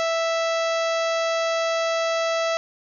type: harmonic tone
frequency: 659.3 Hz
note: E5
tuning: in tune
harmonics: 1 / 2 / 3 / 4 / 5 / 6 / 7 / 8 / 9 / 10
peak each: -22 / -28 / -32 / -34 / -36 / -38 / -39 / -40 / -41 / -42 dBFS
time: 0-2.57 s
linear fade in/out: 0 ms
effects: none